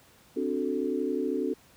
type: chord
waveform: sine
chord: D dominant seventh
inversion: third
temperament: equal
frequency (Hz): 261.6 / 293.7 / 370 / 440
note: C4 / D4 / F#4 / A4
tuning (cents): 0 / 0 / 0 / 0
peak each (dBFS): -32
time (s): 0.36-1.54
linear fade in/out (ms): 10
effects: pink hiss -58 dBFS RMS until 1.76 s + high-pass 60 Hz 12 dB/octave